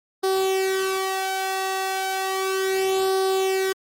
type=tone with flanger; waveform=sawtooth; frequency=381.8 Hz; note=G4; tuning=46 cents flat; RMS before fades=-23 dBFS; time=0.23-3.73 s; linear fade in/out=10 ms; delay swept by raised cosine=0.21 to 1.51 ms; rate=0.34 Hz; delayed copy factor=+0.65; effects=MP3 64 kbps